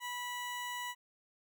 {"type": "tone", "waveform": "20% pulse", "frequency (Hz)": 980, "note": "B5", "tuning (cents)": -14, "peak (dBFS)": -33, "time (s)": [0, 0.95], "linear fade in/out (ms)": 50, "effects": []}